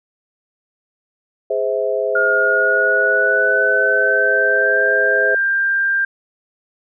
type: chord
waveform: sine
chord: Ab augmented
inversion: none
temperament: just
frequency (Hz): 415.3 / 519.1 / 648.9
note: Ab4 / C5 / E5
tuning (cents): 0 / -14 / -27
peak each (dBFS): -21 / -20 / -21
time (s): 1.5-5.35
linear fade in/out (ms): 5
type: tone with pitch glide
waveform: sine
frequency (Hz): 1424 to 1589.2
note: F6 to G6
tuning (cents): +33 to +23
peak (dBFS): -14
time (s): 2.15-6.05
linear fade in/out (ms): 5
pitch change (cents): +190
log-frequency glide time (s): 2.38-4.9
effects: none